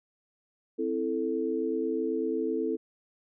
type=chord; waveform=sine; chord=A minor; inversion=first; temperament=equal; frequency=261.6 / 329.6 / 440 Hz; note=C4 / E4 / A4; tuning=0 / 0 / 0 cents; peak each=-33 / -31 / -30 dBFS; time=0.78-2.77 s; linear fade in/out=20 ms; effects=none